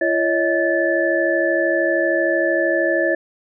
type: tone cluster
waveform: sine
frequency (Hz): 339.8 / 560 / 633 / 1742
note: F4 / C#5 / D#5 / A6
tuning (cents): -47 / +18 / +30 / -18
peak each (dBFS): -21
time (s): 0.01-3.15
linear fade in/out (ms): 5
effects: none